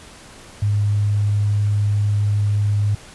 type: tone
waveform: sine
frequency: 103.1 Hz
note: G#2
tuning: 12 cents flat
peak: -15 dBFS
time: 0.62-2.95 s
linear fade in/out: 5 ms
effects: pink hiss -42 dBFS RMS until 3.14 s + resampled to 24000 Hz